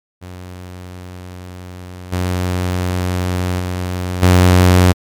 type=tone with level steps; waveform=sawtooth; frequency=90.6 Hz; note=F#2; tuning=36 cents flat; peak=-26 / -12 / -15 / -3 dBFS; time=0.21-4.93 s; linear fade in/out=20 ms; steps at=2.12 / 3.59 / 4.22 s; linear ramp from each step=10 ms; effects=MP3 96 kbps